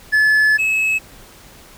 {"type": "tone pair in turn", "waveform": "triangle", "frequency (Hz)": [1724, 2583], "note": ["A6", "E7"], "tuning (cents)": [-36, -36], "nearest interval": "perfect fifth", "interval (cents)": 700, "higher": "second", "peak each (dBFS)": [-9, -13], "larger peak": "first", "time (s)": [[0.12, 0.58], [0.58, 0.99]], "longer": "first", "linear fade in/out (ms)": 20, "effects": ["pink hiss -43 dBFS RMS until 1.77 s"]}